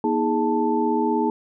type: tone cluster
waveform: sine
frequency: 240.1 / 316.4 / 415.7 / 882 Hz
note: B3 / D#4 / G#4 / A5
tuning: -49 / +29 / +2 / +4 cents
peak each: -24 dBFS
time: 0.04-1.3 s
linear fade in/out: 2 ms
effects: none